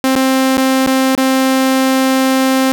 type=tone with dropouts; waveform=sawtooth; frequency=263.6 Hz; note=C4; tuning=13 cents sharp; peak=-6 dBFS; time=0.04-2.72 s; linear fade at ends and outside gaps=0 ms; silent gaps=0.154-0.162 / 0.571-0.579 / 0.863-0.873 / 1.151-1.177 s; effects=none